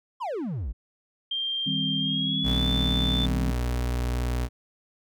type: exponential sweep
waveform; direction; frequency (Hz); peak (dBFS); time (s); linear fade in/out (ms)
triangle; down; 1108.7 to 46.25; -26; 0.2-0.73; 20
type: tone with pitch glide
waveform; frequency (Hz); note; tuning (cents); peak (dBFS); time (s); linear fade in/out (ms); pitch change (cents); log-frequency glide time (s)
sine; 3181 to 3530; G7 to A7; +25 to +5; -26; 1.31-3.26; 5; +180; 1.98-2.68
type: chord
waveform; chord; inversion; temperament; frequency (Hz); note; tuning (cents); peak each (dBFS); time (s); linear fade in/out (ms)
sine; C minor; first; just; 156.98 / 196.22 / 261.6; Eb3 / G3 / C4; +16 / +2 / 0; -31; 1.66-3.52; 10
type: tone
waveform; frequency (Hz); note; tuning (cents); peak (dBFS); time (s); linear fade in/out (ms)
35% pulse; 61; B1; -21; -23; 2.43-4.49; 50
effects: none